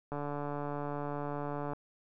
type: click train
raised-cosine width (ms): 1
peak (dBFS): -24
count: 235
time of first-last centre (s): 0.12-1.734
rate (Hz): 145
effects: none